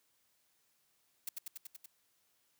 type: noise with echo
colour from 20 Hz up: blue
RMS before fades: -38 dBFS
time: 1.27-1.29 s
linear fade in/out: 5 ms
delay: 95 ms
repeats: 6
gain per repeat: -2 dB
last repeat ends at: 1.86 s
effects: white hiss -75 dBFS RMS until 2.59 s + high-pass 60 Hz 12 dB/octave